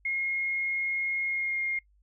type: tone with pitch glide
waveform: sine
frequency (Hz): 2150 to 2130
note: C7 to C7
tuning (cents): +47 to +30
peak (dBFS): -27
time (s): 0.05-1.79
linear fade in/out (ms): 5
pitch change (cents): -17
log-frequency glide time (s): 1.26-1.6
effects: noise-tail reverb RT60 0.1 s tail -22 dB re dry + added 50 Hz sine -61 dBFS peak until 2.02 s